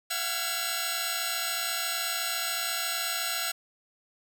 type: tone cluster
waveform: 10% pulse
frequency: 673 / 741 / 1380 / 1657 / 4019 Hz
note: E5 / F#5 / F6 / G#6 / B7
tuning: +36 / +2 / -21 / -4 / +30 cents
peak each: -29 / -29 / -26 / -27 / -27 dBFS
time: 0.1-3.52 s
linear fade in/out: 10 ms
effects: none